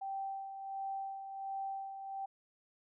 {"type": "tone with tremolo", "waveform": "sine", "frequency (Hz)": 780, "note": "G5", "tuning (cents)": -9, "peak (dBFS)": -36, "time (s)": [0.01, 2.26], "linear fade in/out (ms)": 10, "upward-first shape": "sine", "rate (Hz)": 1.4, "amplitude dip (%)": 55, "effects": []}